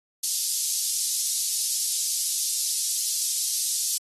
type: high-pass noise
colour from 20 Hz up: pink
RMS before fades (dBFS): -26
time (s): 0.23-3.98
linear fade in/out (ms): 5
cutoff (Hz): 4900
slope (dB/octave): 24
effects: AAC 32 kbps